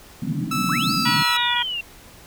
pink band-pass noise, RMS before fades -25 dBFS, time 0.22-1.23 s, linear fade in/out 5 ms, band 130 to 300 Hz, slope 96 dB/octave
sawtooth tone, 1314 Hz, E6, 6 cents flat, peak -19 dBFS, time 0.51-1.37 s, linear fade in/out 5 ms
sine linear two-way sweep, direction up then down, 963 to 4978 to 2702 Hz, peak -24 dBFS, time 0.69-1.81 s, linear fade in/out 5 ms, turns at 0.93 s
harmonic tone, 482.2 Hz, B4, 41 cents flat, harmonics 2 / 3 / 4 / 5 / 6 / 7, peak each -24 / -28 / -26 / -28 / -28 / -27 dBFS, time 1.05-1.63 s, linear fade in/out 10 ms
effects pink hiss -46 dBFS RMS until 2.26 s

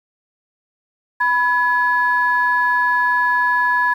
sine tone pair together, 987.8 / 1695.3 Hz, B5 / G#6, 0 / +35 cents, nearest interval major sixth, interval 935 cents, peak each -16 / -16 dBFS, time 1.2-3.94 s, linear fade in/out 10 ms, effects tanh soft clip ceiling -6 dBFS + 8-bit

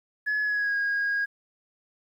sine tone with pitch glide, 1701 to 1637.4 Hz, G#6 to G#6, +41 to -25 cents, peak -22 dBFS, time 0.26-1.26 s, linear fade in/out 20 ms, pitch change -66 cents, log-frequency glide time 0.42-0.76 s, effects tanh soft clip ceiling -21 dBFS + 10-bit

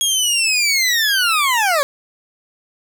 20% pulse linear sweep, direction down, 3317 to 538 Hz, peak -9 dBFS, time 0.01-1.83 s, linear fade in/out 0 ms, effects none

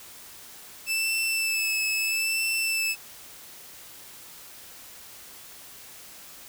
sawtooth tone with vibrato, 2633 Hz, E7, 3 cents flat, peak -21 dBFS, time 0.86-2.96 s, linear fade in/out 50 ms, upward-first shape sine, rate 0.76 Hz, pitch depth 26 cents each way, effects white hiss -46 dBFS RMS until 6.48 s

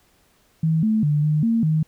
sine tone with pitch steps, 160.3 / 218 / 148.2 / 152.1 / 228.6 / 156.5 Hz, E3 / A3 / D3 / D#3 / A#3 / D#3, -48 / -16 / +16 / -39 / -34 / +10 cents, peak -16 dBFS, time 0.63-1.83 s, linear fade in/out 5 ms, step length 200 ms, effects pink hiss -60 dBFS RMS until 1.87 s

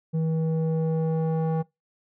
square tone with low-pass filter sweep, 160.7 Hz, E3, 44 cents flat, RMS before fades -25 dBFS, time 0.13-1.63 s, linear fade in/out 20 ms, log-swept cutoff 340 to 790 Hz, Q 1.6, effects noise-tail reverb RT60 0.2 s tail -23 dB re dry

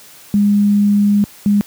sine tone pair in turn, 204.5 / 204.5 Hz, G#3 / G#3, -26 / -26 cents, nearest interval unison, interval 0 cents, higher neither, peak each -9 dBFS, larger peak neither, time 0.34-1.24 / 1.46-1.61 s, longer first, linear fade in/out 0 ms, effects white hiss -41 dBFS RMS until 1.66 s + high-pass 60 Hz 12 dB/octave

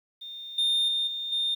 sine tone with level steps, 3634 Hz, A#7, 45 cents flat, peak -37 / -19 / -23 / -30 / -23 dBFS, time 0.21-1.55 s, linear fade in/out 10 ms, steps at 0.58 / 0.88 / 1.07 / 1.32 s, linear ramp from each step 5 ms, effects tanh soft clip ceiling -21 dBFS + 10-bit

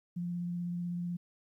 sine tone with vibrato, 174.61 Hz, F3, in tune, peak -33 dBFS, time 0.16-1.17 s, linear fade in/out 10 ms, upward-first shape sine, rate 16 Hz, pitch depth 12 cents each way, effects 12-bit

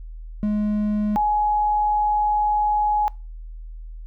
triangle / sine tone pair in turn, 210 / 840 Hz, G#3 / G#5, +19 / +19 cents, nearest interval 2 octaves, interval 2400 cents, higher second, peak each -17 dBFS, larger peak neither, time 0.43-1.16 / 1.16-3.08 s, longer second, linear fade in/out 0 ms, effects noise-tail reverb RT60 0.3 s tail -24 dB re dry + added 40 Hz sine -33 dBFS peak until 4.06 s

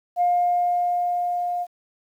sine tone with level ramp, 708 Hz, F5, 23 cents sharp, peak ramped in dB -15 to -23 dBFS, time 0.16-1.67 s, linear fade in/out 50 ms, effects tanh soft clip ceiling -12 dBFS + 9-bit

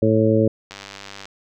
harmonic tone, 110 Hz, A2, in tune, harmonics 1 / 2 / 3 / 4 / 5, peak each -20 / -20 / -20 / -20 / -20 dBFS, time 0.02-0.48 s, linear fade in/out 5 ms
click train, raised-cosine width 0.2 ms, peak -18 dBFS, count 55, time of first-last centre 0.71-1.255 s, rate 99.1 Hz
effects none

